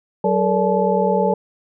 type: tone cluster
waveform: sine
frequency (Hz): 188.9 / 428.2 / 467.6 / 577 / 863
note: F#3 / A4 / A#4 / D5 / A5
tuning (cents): +36 / -47 / +5 / -31 / -34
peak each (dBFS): -21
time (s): 0.24-1.34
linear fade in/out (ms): 5
effects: none